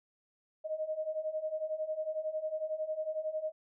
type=beating tone pair; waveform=sine; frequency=617 / 628 Hz; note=D#5 / D#5; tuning=-15 / +16 cents; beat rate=11 Hz; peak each=-38 / -35 dBFS; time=0.64-3.52 s; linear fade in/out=20 ms; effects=none